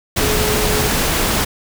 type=tone in noise; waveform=sine; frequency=424.6 Hz; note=G#4; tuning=38 cents sharp; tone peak=-21 dBFS; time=0.2-0.89 s; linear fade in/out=10 ms; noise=pink; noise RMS=-17 dBFS; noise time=0.16-1.45 s; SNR=-7 dB; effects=none